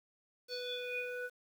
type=tone with low-pass filter sweep; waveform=square; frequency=493.9 Hz; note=B4; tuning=in tune; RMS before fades=-40 dBFS; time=0.48-1.3 s; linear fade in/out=50 ms; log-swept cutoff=4800 to 1600 Hz; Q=9.4; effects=10-bit